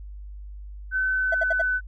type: tone with pitch glide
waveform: sine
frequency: 1521 to 1504.4 Hz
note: F#6 to F#6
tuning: +47 to +28 cents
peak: -21 dBFS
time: 0.91-1.81 s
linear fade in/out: 50 ms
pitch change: -19 cents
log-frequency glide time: 1.12-1.53 s
type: tone bursts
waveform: triangle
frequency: 659.3 Hz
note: E5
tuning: in tune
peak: -20 dBFS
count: 4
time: 1.32-1.618 s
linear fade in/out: 5 ms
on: 25 ms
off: 66 ms
effects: added 50 Hz sine -36 dBFS peak until 1.87 s